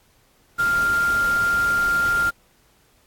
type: tone in noise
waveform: sine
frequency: 1396.9 Hz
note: F6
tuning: in tune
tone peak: -17 dBFS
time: 0.58-2.31 s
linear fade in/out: 20 ms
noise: pink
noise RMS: -33 dBFS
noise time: 0.58-2.31 s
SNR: +13 dB
effects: pink hiss -59 dBFS RMS until 3.06 s + AAC 64 kbps